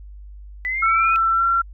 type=linear sweep; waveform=sine; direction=up; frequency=1975.5 to 2521 Hz; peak=-21 dBFS; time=0.65-1.16 s; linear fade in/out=0 ms
type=tone with pitch glide; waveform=sine; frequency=1339 to 1364 Hz; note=E6 to F6; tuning=+27 to -41 cents; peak=-15 dBFS; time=0.82-1.62 s; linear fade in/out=10 ms; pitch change=+32 cents; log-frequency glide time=1.31-1.44 s
effects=added 50 Hz sine -36 dBFS peak until 1.73 s

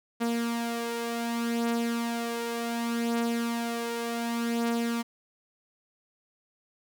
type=beating tone pair; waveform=sawtooth; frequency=233.1 / 233.77 Hz; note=A#3 / A#3; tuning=0 / +5 cents; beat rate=0.67 Hz; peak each=-30 / -25 dBFS; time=0.2-5.03 s; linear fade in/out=20 ms; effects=none

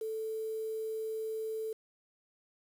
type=tone with quantisation; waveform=sine; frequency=440 Hz; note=A4; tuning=in tune; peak=-34 dBFS; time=0.01-1.73 s; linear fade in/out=5 ms; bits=9; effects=none

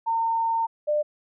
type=tone pair in turn; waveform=sine; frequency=911 / 598 Hz; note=A#5 / D5; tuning=-40 / +31 cents; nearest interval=perfect fifth; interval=729 cents; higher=first; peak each=-21 / -20 dBFS; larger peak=second; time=0.06-0.67 / 0.87-1.03 s; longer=first; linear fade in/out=20 ms; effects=none

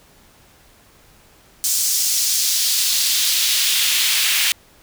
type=noise with high-pass filter sweep; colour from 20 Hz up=pink; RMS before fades=-18 dBFS; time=1.64-4.52 s; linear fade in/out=0 ms; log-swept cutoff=6300 to 2500 Hz; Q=1.5; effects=pink hiss -51 dBFS RMS until 4.82 s

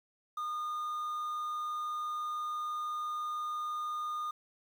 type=tone with quantisation; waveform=triangle; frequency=1221 Hz; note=D#6; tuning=33 cents flat; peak=-32 dBFS; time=0.37-4.31 s; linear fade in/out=5 ms; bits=10; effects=none

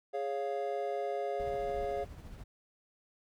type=chord; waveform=triangle; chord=Db major; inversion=second; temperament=equal; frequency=415.3 / 554.4 / 698.5 Hz; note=Ab4 / Db5 / F5; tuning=0 / 0 / 0 cents; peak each=-35 dBFS; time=0.13-2.05 s; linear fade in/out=20 ms
type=noise with tremolo; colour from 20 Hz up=brown; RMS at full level=-45 dBFS; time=1.39-2.44 s; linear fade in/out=10 ms; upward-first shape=triangle; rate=14 Hz; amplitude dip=40%
effects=none

